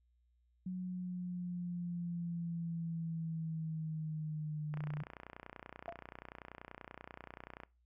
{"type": "linear sweep", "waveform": "sine", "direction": "down", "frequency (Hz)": [183.9, 148.3], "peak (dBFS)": -37, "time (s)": [0.66, 5.03], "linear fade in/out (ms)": 5}
{"type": "click train", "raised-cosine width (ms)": 0.5, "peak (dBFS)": -32, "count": 89, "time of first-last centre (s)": [4.74, 7.635], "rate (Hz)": 30.4}
{"type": "tone with exponential decay", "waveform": "sine", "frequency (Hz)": 680, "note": "F5", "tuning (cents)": -46, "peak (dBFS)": -35, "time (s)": [5.88, 5.98], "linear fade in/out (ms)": 0, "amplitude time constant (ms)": 21}
{"effects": ["noise-tail reverb RT60 0.3 s tail -22 dB re dry", "added 60 Hz sine -70 dBFS peak until 7.85 s"]}